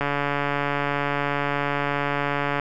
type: click train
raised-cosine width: 0.5 ms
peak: -9 dBFS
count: 371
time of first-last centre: 0.01-2.597 s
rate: 143 Hz
effects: none